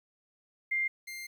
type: tone pair in turn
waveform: sine / sawtooth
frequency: 2100 / 2100 Hz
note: C7 / C7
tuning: +6 / +6 cents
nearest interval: unison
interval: 0 cents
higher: neither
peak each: -27 / -36 dBFS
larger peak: first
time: 0.71-0.88 / 1.07-1.27 s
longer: second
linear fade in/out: 10 ms
effects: 11-bit